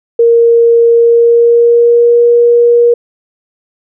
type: tone with pitch glide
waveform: sine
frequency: 466.2 to 474.9 Hz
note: A#4 to A#4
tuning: 0 to +32 cents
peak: -3 dBFS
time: 0.19-2.94 s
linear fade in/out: 5 ms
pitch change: +32 cents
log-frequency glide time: 0.92-2.22 s
effects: none